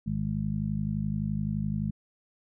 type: harmonic tone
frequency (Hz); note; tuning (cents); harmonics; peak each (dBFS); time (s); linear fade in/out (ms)
51.7; G#1; -7; 1 / 2 / 3 / 4; -38 / -35 / -31 / -31; 0.06-1.91; 10
effects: none